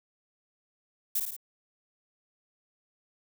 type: noise with echo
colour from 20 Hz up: violet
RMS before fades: -28 dBFS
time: 1.15-1.2 s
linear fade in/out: 5 ms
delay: 55 ms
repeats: 3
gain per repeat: -4 dB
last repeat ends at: 1.365 s
effects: none